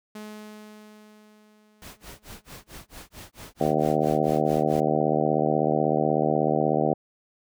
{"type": "tone with exponential decay", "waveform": "sawtooth", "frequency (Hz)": 212.6, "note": "G#3", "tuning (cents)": 41, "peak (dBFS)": -32, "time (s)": [0.15, 3.05], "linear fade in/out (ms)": 5, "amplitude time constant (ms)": 630}
{"type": "noise with tremolo", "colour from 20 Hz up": "pink", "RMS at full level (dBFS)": -41, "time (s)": [1.82, 4.8], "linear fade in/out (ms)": 0, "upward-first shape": "sine", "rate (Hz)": 4.5, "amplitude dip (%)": 100}
{"type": "harmonic tone", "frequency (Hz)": 76.3, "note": "D#2", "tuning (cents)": -33, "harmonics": [2, 3, 4, 5, 6, 7, 8, 9, 10], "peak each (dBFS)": [-29, -29, -29, -29, -29, -29, -29, -29, -29], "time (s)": [3.6, 6.94], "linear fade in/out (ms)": 10}
{"effects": []}